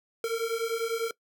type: beating tone pair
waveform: square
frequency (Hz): 451.8 / 461.8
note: A4 / A#4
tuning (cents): +46 / -16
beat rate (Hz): 10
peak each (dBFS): -31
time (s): 0.24-1.11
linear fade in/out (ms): 2
effects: noise-tail reverb RT60 0.1 s tail -21 dB re dry